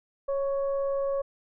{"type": "tone with frequency modulation", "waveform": "sine", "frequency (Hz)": 552, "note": "C#5", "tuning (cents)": -7, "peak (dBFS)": -25, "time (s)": [0.28, 1.22], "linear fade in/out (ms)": 10, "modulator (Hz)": 561, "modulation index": 0.43, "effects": []}